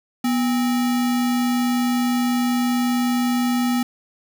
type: tone with sample-and-hold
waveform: sine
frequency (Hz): 244.6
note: B3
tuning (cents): -16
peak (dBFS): -17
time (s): 0.24-3.83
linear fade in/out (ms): 5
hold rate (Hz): 1050
effects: none